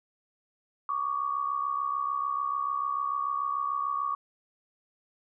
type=tone pair together; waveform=sine; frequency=1123 / 1189.8 Hz; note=C#6 / D6; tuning=+22 / +22 cents; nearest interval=minor second; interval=100 cents; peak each=-29 / -32 dBFS; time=0.89-4.15 s; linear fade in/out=2 ms; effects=none